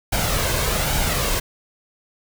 pink noise with flanger, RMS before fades -21 dBFS, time 0.12-1.4 s, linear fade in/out 10 ms, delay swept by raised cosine 1.3 to 1.93 ms, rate 1.2 Hz, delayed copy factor +0.5, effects none

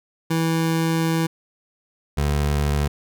25% pulse tone pair in turn, 163.4 / 72.79 Hz, E3 / D2, -15 / -15 cents, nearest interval octave + major second, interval 1400 cents, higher first, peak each -15 dBFS, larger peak neither, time 0.3-1.27 / 2.17-2.88 s, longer first, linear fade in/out 10 ms, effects none

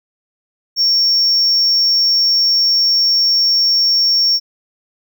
triangle tone, 5490 Hz, F8, 31 cents flat, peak -8 dBFS, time 0.76-4.4 s, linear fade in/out 50 ms, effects tanh soft clip ceiling -6 dBFS

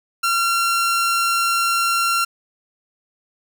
sawtooth tone, 1370 Hz, F6, 34 cents flat, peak -13 dBFS, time 0.23-2.25 s, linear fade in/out 10 ms, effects none

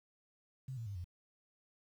sine tone with pitch steps, 131.3 / 114.97 / 100.66 / 88.14 Hz, C3 / A#2 / G2 / F2, +6 / -23 / +46 / +16 cents, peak -40 dBFS, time 0.68-1.044 s, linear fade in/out 5 ms, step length 91 ms, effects 11-bit

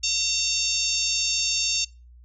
harmonic tone with a mistuned harmonic, 911 Hz, A#5, 40 cents flat, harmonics 3 / 4 / 5 / 6 / 7 / 8, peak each -29 / -30 / -30 / -28 / -27 / -31 dBFS, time 0.03-1.85 s, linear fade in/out 10 ms, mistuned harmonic 8, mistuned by -17 cents, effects noise-tail reverb RT60 0.3 s tail -24 dB re dry + added 60 Hz sine -46 dBFS peak until 2.24 s

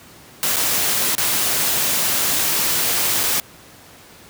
white noise with dropouts, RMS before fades -19 dBFS, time 0.43-3.4 s, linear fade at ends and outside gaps 0 ms, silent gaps 0.56-0.567 / 1.151-1.181 / 3.233-3.237 s, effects pink hiss -44 dBFS RMS until 4.29 s + high-pass 80 Hz 12 dB/octave

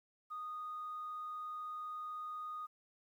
sine tone, 1237 Hz, D#6, 10 cents flat, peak -40 dBFS, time 0.3-2.67 s, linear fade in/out 20 ms, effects tanh soft clip ceiling -37 dBFS + 12-bit

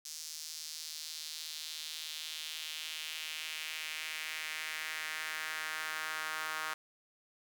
sawtooth tone with high-pass filter sweep, 156.6 Hz, D#3, 11 cents sharp, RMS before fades -41 dBFS, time 0.05-6.74 s, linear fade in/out 5 ms, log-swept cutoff 5600 to 1300 Hz, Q 2.1, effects none

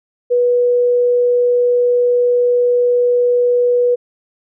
sine tone, 488.2 Hz, B4, 20 cents flat, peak -10 dBFS, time 0.3-3.96 s, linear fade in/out 20 ms, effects none

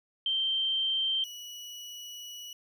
sine / 30% pulse tone pair in turn, 3136 / 2934 Hz, G7 / F#7, 0 / -15 cents, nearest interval minor second, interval 115 cents, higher first, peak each -26 / -38 dBFS, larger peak first, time 0.26-1.24 / 1.24-2.53 s, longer second, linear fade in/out 2 ms, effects none

